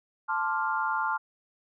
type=chord; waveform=sine; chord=D minor seventh; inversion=second; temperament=equal; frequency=880 / 1046.5 / 1174.7 / 1396.9 Hz; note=A5 / C6 / D6 / F6; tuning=0 / 0 / 0 / 0 cents; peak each=-30 / -32 / -35 / -30 dBFS; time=0.28-1.18 s; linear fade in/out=20 ms; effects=none